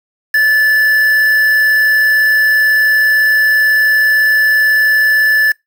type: tone with quantisation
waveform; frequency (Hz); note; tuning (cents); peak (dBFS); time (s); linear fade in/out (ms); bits
triangle; 1741; A6; -19; -6; 0.34-5.52; 5; 4
effects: noise-tail reverb RT60 0.2 s tail -26 dB re dry